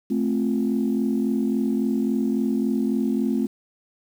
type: chord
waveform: sine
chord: F major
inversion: first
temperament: just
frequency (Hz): 218.3 / 261.9 / 349.2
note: A3 / C4 / F4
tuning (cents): -13 / +2 / 0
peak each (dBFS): -22 / -23 / -28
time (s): 0.1-3.47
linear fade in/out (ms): 10
effects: tanh soft clip ceiling -12 dBFS + 8-bit